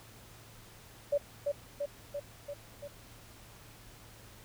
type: tone with echo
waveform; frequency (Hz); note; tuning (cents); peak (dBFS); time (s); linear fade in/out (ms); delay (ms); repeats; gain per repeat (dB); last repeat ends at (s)
sine; 574; D5; -40; -25; 1.12-1.18; 10; 340; 5; -3; 2.88
effects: added 111 Hz sine -58 dBFS peak until 4.44 s + pink hiss -55 dBFS RMS until 4.44 s